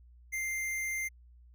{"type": "tone", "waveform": "square", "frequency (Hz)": 2095, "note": "C7", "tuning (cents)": 2, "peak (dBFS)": -33, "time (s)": [0.32, 1.09], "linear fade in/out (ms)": 20, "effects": ["added 60 Hz sine -54 dBFS peak until 1.54 s"]}